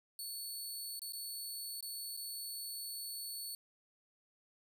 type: tone with dropouts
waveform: 15% pulse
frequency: 4435 Hz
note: C#8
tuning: in tune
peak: -35 dBFS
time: 0.19-3.55 s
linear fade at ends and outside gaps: 1 ms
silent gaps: 0.994-1.018 / 1.123-1.133 / 1.807-1.826 / 2.167-2.173 s
effects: none